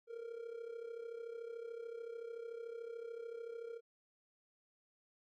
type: tone with amplitude modulation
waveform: triangle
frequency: 463.8 Hz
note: A#4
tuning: 9 cents flat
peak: -39 dBFS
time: 0.07-3.81 s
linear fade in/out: 50 ms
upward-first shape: sine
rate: 33.6 Hz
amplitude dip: 70%
effects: none